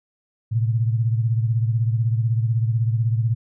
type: beating tone pair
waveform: sine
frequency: 112.6 / 128.6 Hz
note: A2 / C3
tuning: +40 / -30 cents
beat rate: 16 Hz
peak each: -18 / -25 dBFS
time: 0.51-3.35 s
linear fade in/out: 20 ms
effects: none